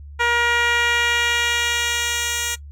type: tone with band-pass filter sweep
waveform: 10% pulse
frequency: 474.8 Hz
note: A#4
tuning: 32 cents sharp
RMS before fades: -20 dBFS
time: 0.19-2.56 s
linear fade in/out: 20 ms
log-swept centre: 1300 to 7200 Hz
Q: 0.77
effects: noise-tail reverb RT60 0.1 s tail -19 dB re dry + added 72 Hz sine -35 dBFS peak until 2.71 s